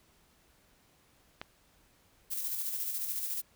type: click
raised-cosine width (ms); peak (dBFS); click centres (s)
0.3; -23; 1.415
type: noise with tremolo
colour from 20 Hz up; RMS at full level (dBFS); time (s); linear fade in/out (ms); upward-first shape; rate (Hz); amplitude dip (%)
violet; -34; 2.3-3.42; 20; square; 14; 35
effects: pink hiss -66 dBFS RMS until 3.55 s